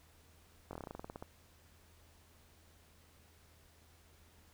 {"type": "slowing click train", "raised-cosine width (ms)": 1, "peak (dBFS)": -30, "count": 14, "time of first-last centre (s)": [0.71, 1.225], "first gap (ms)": 21, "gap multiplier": 1.1, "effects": ["added 81 Hz sine -65 dBFS peak until 4.53 s", "pink hiss -66 dBFS RMS until 4.53 s"]}